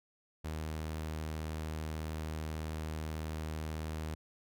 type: tone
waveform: sawtooth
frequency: 78.3 Hz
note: D#2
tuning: 11 cents sharp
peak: -33 dBFS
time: 0.44-4.15 s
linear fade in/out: 10 ms
effects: none